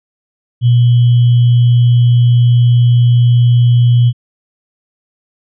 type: tone with sample-and-hold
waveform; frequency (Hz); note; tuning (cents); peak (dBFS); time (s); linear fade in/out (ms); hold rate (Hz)
sine; 120.6; B2; -41; -5; 0.61-4.13; 50; 3150
effects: resampled to 11025 Hz